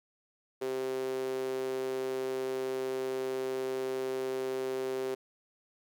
sawtooth tone with high-pass filter, 130.81 Hz, C3, in tune, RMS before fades -34 dBFS, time 0.61-5.15 s, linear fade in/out 10 ms, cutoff 400 Hz, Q 5.3, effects none

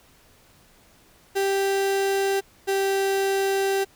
35% pulse tone pair in turn, 392 / 390.4 Hz, G4 / G4, 0 / -7 cents, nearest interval unison, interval 7 cents, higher first, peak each -19 dBFS, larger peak neither, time 1.35-2.41 / 2.67-3.85 s, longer second, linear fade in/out 20 ms, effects pink hiss -56 dBFS RMS until 3.95 s

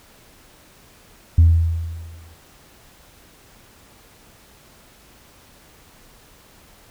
sine tone with exponential decay, 82.9 Hz, E2, 10 cents sharp, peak -5 dBFS, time 1.38-2.35 s, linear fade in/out 5 ms, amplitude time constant 210 ms, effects tanh soft clip ceiling -5 dBFS + pink hiss -50 dBFS RMS until 6.9 s

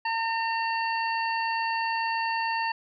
harmonic tone, 909 Hz, A#5, 44 cents flat, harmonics 1 / 2 / 3 / 5, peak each -27 / -32 / -34 / -38 dBFS, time 0.05-2.72 s, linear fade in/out 5 ms, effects none

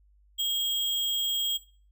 sine tone with sample-and-hold, 3253 Hz, G#7, 37 cents flat, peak -25 dBFS, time 0.38-1.58 s, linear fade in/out 20 ms, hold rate 11025 Hz, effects noise-tail reverb RT60 0.4 s tail -17 dB re dry + added 50 Hz sine -58 dBFS peak until 1.91 s

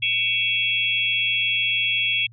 sine tone cluster, 2257 / 2481 / 2672 / 3321 Hz, C#7 / D#7 / E7 / G#7, +31 / -6 / +23 / -1 cents, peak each -27 / -30 / -23 / -23 dBFS, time 0.02-2.27 s, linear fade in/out 10 ms, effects added 115 Hz sine -45 dBFS peak until 2.32 s

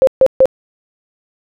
sine tone bursts, 527 Hz, C5, 12 cents sharp, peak -4 dBFS, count 3, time 0.02-0.456 s, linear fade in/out 0 ms, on 52 ms, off 140 ms, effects none

